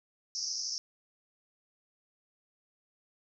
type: band-pass noise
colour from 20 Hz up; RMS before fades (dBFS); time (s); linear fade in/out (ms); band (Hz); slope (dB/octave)
pink; -36; 0.35-0.78; 0; 5000 to 6000; 96
effects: none